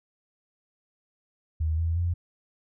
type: tone with pitch steps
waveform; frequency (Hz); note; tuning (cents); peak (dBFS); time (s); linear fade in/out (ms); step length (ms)
sine; 79 / 82.6 / 86.6; D#2 / E2 / F2; +27 / +4 / -14; -23; 1.6-2.14; 10; 180
effects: none